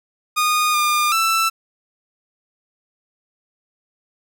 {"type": "tone with pitch steps", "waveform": "sawtooth", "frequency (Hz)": [1229, 1207, 1328], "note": ["D#6", "D6", "E6"], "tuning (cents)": [-22, 47, 12], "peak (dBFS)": -12, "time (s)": [0.36, 1.5], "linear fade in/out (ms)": 20, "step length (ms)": 380, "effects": []}